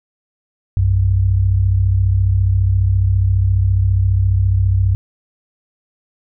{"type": "tone pair together", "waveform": "sine", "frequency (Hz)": [61.4, 96.05], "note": ["B1", "G2"], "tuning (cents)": [-9, -35], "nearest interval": "minor sixth", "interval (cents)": 774, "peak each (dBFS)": [-17, -12], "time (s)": [0.77, 4.95], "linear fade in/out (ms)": 0, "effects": []}